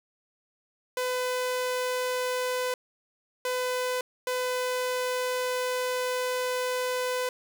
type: tone bursts at uneven times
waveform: sawtooth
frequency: 503 Hz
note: B4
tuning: 32 cents sharp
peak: -23 dBFS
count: 3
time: 0.97-2.74 / 3.45-4.01 / 4.27-7.29 s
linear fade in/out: 2 ms
effects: none